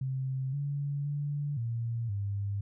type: tone with pitch steps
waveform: sine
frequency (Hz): 132.1 / 142.5 / 144.9 / 116.3 / 100.5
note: C3 / C#3 / D3 / A#2 / G2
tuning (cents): +17 / +48 / -23 / -4 / +44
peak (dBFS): -30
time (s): 0.01-2.61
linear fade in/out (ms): 5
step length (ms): 520
effects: none